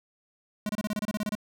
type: tone bursts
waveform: square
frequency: 210.5 Hz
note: G#3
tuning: 24 cents sharp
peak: -28 dBFS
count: 12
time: 0.66-1.352 s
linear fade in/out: 2 ms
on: 32 ms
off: 28 ms
effects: none